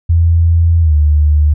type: tone with pitch glide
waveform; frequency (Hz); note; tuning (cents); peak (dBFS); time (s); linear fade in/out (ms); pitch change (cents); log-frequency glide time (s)
sine; 83.7 to 75; E2 to D2; +27 to +37; -6; 0.09-1.54; 10; -190; 0.81-0.94
effects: none